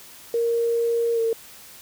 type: tone with pitch glide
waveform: sine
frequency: 466.2 to 454.5 Hz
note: A#4 to A#4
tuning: 0 to -44 cents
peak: -19 dBFS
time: 0.34-1.33 s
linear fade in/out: 2 ms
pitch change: -44 cents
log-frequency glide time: 1.14-1.2 s
effects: white hiss -45 dBFS RMS until 1.81 s